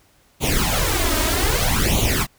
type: noise with flanger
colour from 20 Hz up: pink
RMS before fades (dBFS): -19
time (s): 0.4-2.27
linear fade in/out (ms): 50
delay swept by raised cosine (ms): 0.29 to 3.19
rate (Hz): 0.63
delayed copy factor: +0.8
effects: pink hiss -57 dBFS RMS until 2.38 s